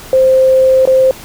sine tone with dropouts, 523.3 Hz, C5, in tune, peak -5 dBFS, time 0.13-1.11 s, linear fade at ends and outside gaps 1 ms, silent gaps 0.854-0.874 s, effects pink hiss -32 dBFS RMS until 1.24 s

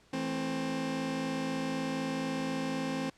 sawtooth chord, A minor, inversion second, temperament just, 165 / 220 / 264 Hz, E3 / A3 / C4, +2 / 0 / +16 cents, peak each -35 / -35 / -29 dBFS, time 0.13-3.1 s, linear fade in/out 5 ms, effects pink hiss -63 dBFS RMS until 3.17 s + low-pass 7000 Hz 12 dB/octave

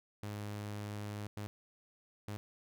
sawtooth tone bursts at uneven times, 103.83 Hz, G#2, in tune, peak -36 dBFS, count 3, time 0.23-1.27 / 1.37-1.47 / 2.28-2.37 s, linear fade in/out 0 ms, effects none

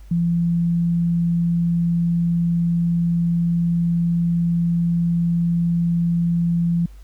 sine tone, 170.3 Hz, F3, 43 cents flat, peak -16 dBFS, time 0.11-6.86 s, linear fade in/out 5 ms, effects added 50 Hz sine -38 dBFS peak until 7.03 s + pink hiss -57 dBFS RMS until 7.03 s

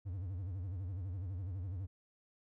triangle tone with vibrato, 92.5 Hz, F#2, in tune, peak -36 dBFS, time 0.05-1.87 s, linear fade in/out 20 ms, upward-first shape sine, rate 12 Hz, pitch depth 160 cents each way, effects none

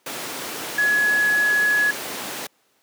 sine tone in noise, 1688 Hz, G#6, 28 cents sharp, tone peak -16 dBFS, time 0.78-1.91 s, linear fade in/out 5 ms, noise pink, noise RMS -29 dBFS, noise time 0.06-2.47 s, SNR +10 dB, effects pink hiss -63 dBFS RMS until 2.82 s + high-pass 300 Hz 12 dB/octave

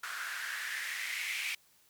blue noise with band-pass filter sweep, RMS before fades -38 dBFS, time 0.03-1.55 s, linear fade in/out 5 ms, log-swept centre 1400 to 2400 Hz, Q 5.3, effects white hiss -66 dBFS RMS until 1.89 s

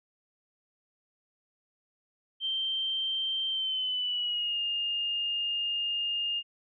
sine tone with pitch glide, 3136 to 2826 Hz, G7 to F7, 0 to +20 cents, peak -28 dBFS, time 2.4-6.43 s, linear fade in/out 50 ms, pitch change -180 cents, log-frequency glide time 3.5-4.6 s, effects none

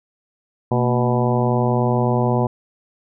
harmonic tone with a mistuned harmonic, 123.47 Hz, B2, in tune, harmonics 1 / 2 / 3 / 4 / 5 / 6 / 7 / 8, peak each -19 / -22 / -24 / -25 / -26 / -27 / -27 / -28 dBFS, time 0.71-2.47 s, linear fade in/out 5 ms, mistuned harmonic 2, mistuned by -90 cents, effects none

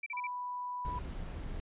sine tone bursts, 2331 Hz, D7, 14 cents flat, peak -36 dBFS, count 4, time 0.03-0.27 s, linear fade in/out 5 ms, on 33 ms, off 36 ms
sine tone, 987.8 Hz, B5, in tune, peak -36 dBFS, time 0.13-0.99 s, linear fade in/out 5 ms
brown noise, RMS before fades -40 dBFS, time 0.85-1.6 s, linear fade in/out 0 ms
effects resampled to 8000 Hz

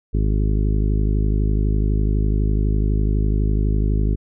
harmonic tone, 52 Hz, G#1, 3 cents sharp, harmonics 1 / 2 / 3 / 4 / 5 / 6 / 7 / 8, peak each -17 / -23 / -27 / -29 / -31 / -33 / -34 / -35 dBFS, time 0.13-4.16 s, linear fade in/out 20 ms, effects none

